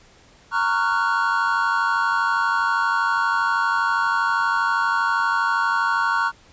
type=chord; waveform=triangle; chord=Gb major seventh; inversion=first; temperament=just; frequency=925 / 1110 / 1387.5 / 1480 Hz; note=Bb5 / Db6 / F6 / Gb6; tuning=-14 / +2 / -12 / 0 cents; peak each=-22 dBFS; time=0.51-6.32 s; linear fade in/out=50 ms; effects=pink hiss -52 dBFS RMS until 6.52 s + resampled to 16000 Hz